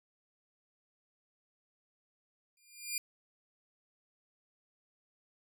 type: tone with exponential growth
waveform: 10% pulse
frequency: 2400 Hz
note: D7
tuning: 37 cents sharp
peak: -22 dBFS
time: 2.57-2.98 s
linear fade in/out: 2 ms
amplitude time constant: 89 ms
effects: none